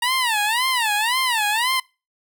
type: tone with vibrato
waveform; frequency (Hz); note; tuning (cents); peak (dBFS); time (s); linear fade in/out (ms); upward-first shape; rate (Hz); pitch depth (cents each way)
15% pulse; 932.3; A#5; 0; -12; 0.02-1.8; 5; sine; 1.9; 210
effects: noise-tail reverb RT60 0.3 s tail -25 dB re dry